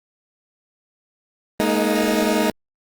20% pulse chord, Ab suspended second, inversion none, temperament equal with one note detuned, 210.8 / 233.1 / 311.1 Hz, Ab3 / Bb3 / Eb4, +26 / 0 / 0 cents, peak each -16 / -18 / -16 dBFS, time 1.6-2.5 s, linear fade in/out 0 ms, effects Opus 24 kbps

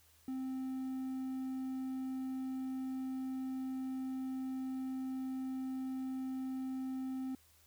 triangle tone, 261.6 Hz, C4, in tune, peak -35 dBFS, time 0.28-7.35 s, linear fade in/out 2 ms, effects added 80 Hz sine -70 dBFS peak until 7.66 s + white hiss -67 dBFS RMS until 7.66 s

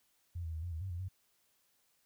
sine tone with pitch steps, 86.5 / 81.3 / 79.3 / 87.8 / 79.7 / 95.5 / 86.5 / 93.9 Hz, F2 / E2 / D#2 / F2 / D#2 / G2 / F2 / F#2, -16 / -23 / +33 / +10 / +42 / -45 / -16 / +26 cents, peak -37 dBFS, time 0.35-1.086 s, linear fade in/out 10 ms, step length 92 ms, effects white hiss -74 dBFS RMS until 2.05 s

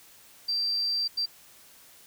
sine tone bursts at uneven times, 4699 Hz, D8, in tune, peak -25 dBFS, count 2, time 0.48-1.08 / 1.17-1.26 s, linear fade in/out 10 ms, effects white hiss -54 dBFS RMS until 2.06 s

